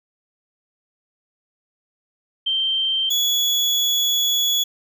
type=tone pair in turn; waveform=sine / 35% pulse; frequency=3136 / 3386 Hz; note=G7 / G#7; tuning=0 / +33 cents; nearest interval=minor second; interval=133 cents; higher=second; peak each=-18 / -15 dBFS; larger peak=second; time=2.46-3.1 / 3.1-4.64 s; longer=second; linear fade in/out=10 ms; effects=none